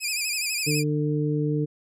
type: tone with vibrato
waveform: 15% pulse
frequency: 2471 Hz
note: D#7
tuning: 13 cents flat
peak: -18 dBFS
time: 0-0.84 s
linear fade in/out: 50 ms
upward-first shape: sine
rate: 12 Hz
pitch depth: 83 cents each way
type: harmonic tone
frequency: 149.6 Hz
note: D3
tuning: 32 cents sharp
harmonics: 1 / 2 / 3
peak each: -24 / -27 / -29 dBFS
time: 0.66-1.66 s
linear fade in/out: 20 ms
effects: none